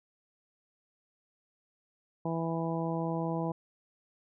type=harmonic tone; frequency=164.9 Hz; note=E3; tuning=1 cent sharp; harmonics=1 / 2 / 3 / 4 / 5 / 6; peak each=-33 / -36 / -38 / -39 / -40 / -41 dBFS; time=2.25-3.52 s; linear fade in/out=5 ms; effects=none